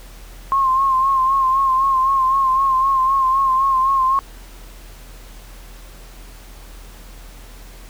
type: tone with vibrato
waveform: sine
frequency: 1066 Hz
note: C6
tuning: 32 cents sharp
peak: -13 dBFS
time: 0.52-4.19 s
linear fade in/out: 0 ms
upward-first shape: sine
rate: 3.9 Hz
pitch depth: 46 cents each way
effects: added 41 Hz sine -37 dBFS peak until 7.89 s + pink hiss -44 dBFS RMS until 7.89 s